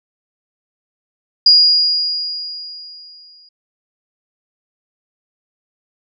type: tone with exponential decay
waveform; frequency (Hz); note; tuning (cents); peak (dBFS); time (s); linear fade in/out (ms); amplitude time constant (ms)
sine; 4867; D#8; -39; -4; 1.46-3.49; 5; 440
effects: none